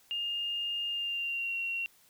sine tone with pitch glide, 2823 to 2743 Hz, F7 to F7, +18 to -32 cents, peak -31 dBFS, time 0.11-1.86 s, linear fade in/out 0 ms, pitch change -50 cents, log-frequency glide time 0.88-1.56 s, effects white hiss -63 dBFS RMS until 2.09 s

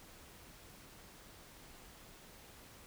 silence, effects pink hiss -57 dBFS RMS until 2.86 s

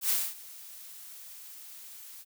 blue noise with ADSR envelope, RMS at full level -26 dBFS, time 0.01-2.25 s, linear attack 87 ms, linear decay 240 ms, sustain -21 dB, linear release 42 ms, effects none

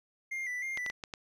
triangle tone with vibrato, 2046 Hz, C7, 39 cents flat, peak -32 dBFS, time 0.31-0.91 s, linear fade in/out 10 ms, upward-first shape square, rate 3.2 Hz, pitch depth 57 cents each way
clicks, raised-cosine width 0.2 ms, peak -22 dBFS, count 5, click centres 0.774 / 0.863 / 0.9 / 1.038 / 1.138 s
effects none

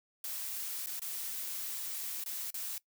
blue noise with dropouts, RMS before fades -39 dBFS, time 0.24-2.78 s, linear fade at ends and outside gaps 2 ms, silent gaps 0.861-0.869 / 0.995-1.018 / 2.239-2.26 / 2.505-2.542 s, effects noise-tail reverb RT60 0.1 s tail -20 dB re dry

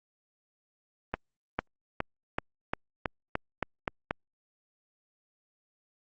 accelerating click train, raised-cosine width 0.5 ms, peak -13 dBFS, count 10, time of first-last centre 1.14-4.109 s, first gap 450 ms, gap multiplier 0.92, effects Opus 24 kbps

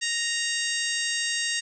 harmonic tone with a mistuned harmonic, 932.3 Hz, A#5, in tune, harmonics 2 / 3 / 4 / 5 / 6 / 7 / 8 / 9, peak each -30 / -32 / -33 / -34 / -35 / -35 / -36 / -37 dBFS, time 0.01-1.61 s, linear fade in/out 20 ms, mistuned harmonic 9, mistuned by -37 cents, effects none

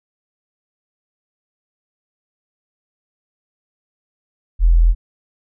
sine tone, 41.91 Hz, E1, 29 cents sharp, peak -8 dBFS, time 4.59-4.95 s, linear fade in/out 50 ms, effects none

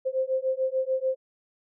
sine beating tone pair, 520 / 526.8 Hz, C5 / C5, -11 / +12 cents, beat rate 6.8 Hz, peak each -27 dBFS, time 0.05-1.16 s, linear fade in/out 20 ms, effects none

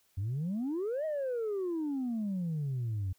sine exponential two-way sweep, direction up then down, 90.4 to 640 to 90.4 Hz, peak -29 dBFS, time 0.17-3.13 s, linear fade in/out 10 ms, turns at 1.05 s, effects tanh soft clip ceiling -29 dBFS + white hiss -70 dBFS RMS until 3.18 s

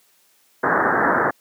white low-pass noise, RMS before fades -18 dBFS, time 0.63-1.31 s, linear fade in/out 10 ms, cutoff 1800 Hz, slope 96 dB/octave, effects white hiss -59 dBFS RMS until 1.4 s + high-pass 200 Hz 12 dB/octave

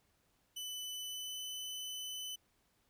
sawtooth tone with pitch glide, 2997 to 3014 Hz, F#7 to F#7, +22 to +31 cents, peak -38 dBFS, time 0.56-2.36 s, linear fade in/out 10 ms, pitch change +9 cents, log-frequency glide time 1.02-1.4 s, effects pink hiss -75 dBFS RMS until 2.89 s

